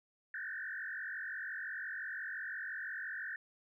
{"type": "tone with frequency modulation", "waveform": "sine", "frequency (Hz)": 1661.2, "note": "G#6", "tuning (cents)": 0, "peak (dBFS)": -39, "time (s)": [0.34, 3.36], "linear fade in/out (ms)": 2, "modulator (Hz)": 45.8, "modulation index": 3.9, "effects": ["13-bit"]}